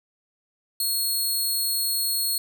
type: tone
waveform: 15% pulse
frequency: 4310 Hz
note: C#8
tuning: 49 cents flat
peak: -16 dBFS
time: 0.8-2.38 s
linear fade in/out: 2 ms
effects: 9-bit